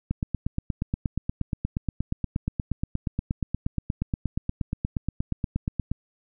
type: click train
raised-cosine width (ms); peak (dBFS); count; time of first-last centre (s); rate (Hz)
5; -13; 50; 0.11-5.916; 8.44
effects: none